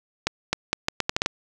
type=accelerating click train; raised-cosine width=0.2 ms; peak=-4 dBFS; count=9; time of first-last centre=0.27-1.261 s; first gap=260 ms; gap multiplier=0.77; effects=none